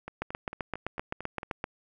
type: two click trains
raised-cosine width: 0.5 ms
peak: -16 / -23 dBFS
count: 12 / 7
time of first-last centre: 0.22-1.641 / 0.08-1.431 s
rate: 7.74 / 4.44 Hz
effects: none